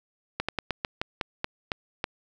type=slowing click train; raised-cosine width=0.3 ms; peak=-11 dBFS; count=10; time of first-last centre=0.4-2.041 s; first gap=86 ms; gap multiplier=1.18; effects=none